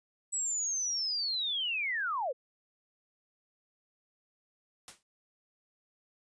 sine linear sweep, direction down, 7902 to 458.7 Hz, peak -30 dBFS, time 0.32-2.33 s, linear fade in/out 20 ms
white noise with exponential decay, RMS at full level -42 dBFS, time 4.88-5.03 s, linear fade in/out 1 ms, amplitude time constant 32 ms
effects resampled to 22050 Hz

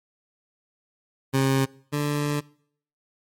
20% pulse tone pair in turn, 134.6 / 146.65 Hz, C3 / D3, +49 / -2 cents, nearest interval minor second, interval 149 cents, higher second, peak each -14 / -18 dBFS, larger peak first, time 1.33-1.66 / 1.92-2.41 s, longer second, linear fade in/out 20 ms, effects noise-tail reverb RT60 0.6 s tail -23 dB re dry + MP3 64 kbps

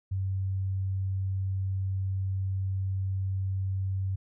sine tone, 95.7 Hz, G2, 41 cents flat, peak -27 dBFS, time 0.11-4.16 s, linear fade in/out 10 ms, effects none

